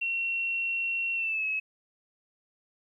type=tone with pitch glide; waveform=sine; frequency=2727 to 2574 Hz; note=F7 to E7; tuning=-42 to -42 cents; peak=-27 dBFS; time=0.01-1.6 s; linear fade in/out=10 ms; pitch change=-100 cents; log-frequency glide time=1.15-1.45 s; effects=11-bit